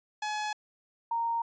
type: tone pair in turn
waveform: sawtooth / sine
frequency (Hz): 847 / 926.8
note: G#5 / A#5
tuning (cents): +34 / -10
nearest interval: major second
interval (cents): 156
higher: second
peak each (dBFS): -27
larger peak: neither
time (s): 0.22-0.53 / 1.11-1.42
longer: neither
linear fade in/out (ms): 5
effects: resampled to 16000 Hz